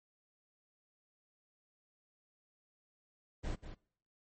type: noise with echo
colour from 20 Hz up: brown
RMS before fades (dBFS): -38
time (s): 3.43-3.56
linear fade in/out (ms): 20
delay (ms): 190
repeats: 1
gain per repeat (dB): -9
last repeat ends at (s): 3.75
effects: noise-tail reverb RT60 0.6 s tail -24 dB re dry + MP3 32 kbps